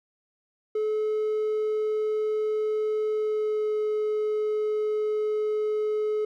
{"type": "tone with pitch glide", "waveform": "triangle", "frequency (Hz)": [429.7, 426.5], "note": ["A4", "G#4"], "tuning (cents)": [-41, 46], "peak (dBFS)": -21, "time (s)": [0.75, 6.25], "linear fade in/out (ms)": 5, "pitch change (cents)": -13, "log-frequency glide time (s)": [3.1, 3.75], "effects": ["tanh soft clip ceiling -17 dBFS"]}